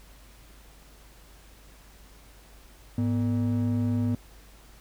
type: ring-modulated tone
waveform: triangle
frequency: 174.8 Hz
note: F3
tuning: 2 cents sharp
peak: -18 dBFS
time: 2.98-4.15 s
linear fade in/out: 2 ms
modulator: 69.7 Hz
effects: added 50 Hz sine -51 dBFS peak until 4.8 s + pink hiss -55 dBFS RMS until 4.8 s

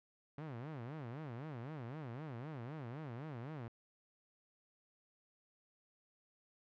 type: tone with vibrato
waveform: sawtooth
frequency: 135.2 Hz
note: C#3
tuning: 43 cents flat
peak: -40 dBFS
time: 0.38-3.68 s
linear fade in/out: 2 ms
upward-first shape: sine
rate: 3.9 Hz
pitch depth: 290 cents each way
effects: low-pass 2000 Hz 12 dB/octave

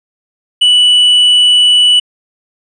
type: tone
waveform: triangle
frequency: 2960 Hz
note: F#7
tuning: in tune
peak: -3 dBFS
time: 0.61-2 s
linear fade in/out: 10 ms
effects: resampled to 24000 Hz

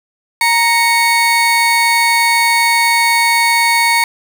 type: tone pair together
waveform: 35% pulse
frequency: 932.3 / 2216 Hz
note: A#5 / C#7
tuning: 0 / -1 cents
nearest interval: octave + minor third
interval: 1499 cents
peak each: -11 dBFS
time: 0.41-4.04 s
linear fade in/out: 2 ms
effects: none

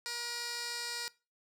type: tone with band-pass filter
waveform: 15% pulse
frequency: 476.5 Hz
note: A#4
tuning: 38 cents sharp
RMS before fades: -39 dBFS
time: 0.06-1.08 s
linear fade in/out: 0 ms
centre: 5300 Hz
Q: 1.1
effects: noise-tail reverb RT60 0.3 s tail -21 dB re dry

